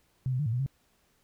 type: tone with pitch steps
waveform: sine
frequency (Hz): 129.9 / 126.7 / 149 / 111.6 / 123.3 / 135.7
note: C3 / B2 / D3 / A2 / B2 / C#3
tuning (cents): -12 / +45 / +25 / +25 / -2 / -36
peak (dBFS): -26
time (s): 0.26-0.662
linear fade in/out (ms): 0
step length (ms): 67
effects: pink hiss -69 dBFS RMS until 1.23 s